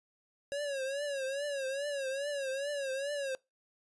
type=tone with vibrato; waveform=square; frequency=554.4 Hz; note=C#5; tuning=in tune; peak=-34 dBFS; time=0.52-3.35 s; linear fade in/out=0 ms; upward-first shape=triangle; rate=2.4 Hz; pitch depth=110 cents each way; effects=noise-tail reverb RT60 0.2 s tail -22 dB re dry + resampled to 24000 Hz